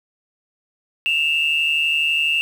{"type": "tone pair together", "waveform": "sine", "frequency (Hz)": [2648, 2800], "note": ["E7", "F7"], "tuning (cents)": [7, 4], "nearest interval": "minor second", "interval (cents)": 97, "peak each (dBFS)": -18, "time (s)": [1.06, 2.41], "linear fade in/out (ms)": 0, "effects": ["tanh soft clip ceiling -11 dBFS", "7-bit"]}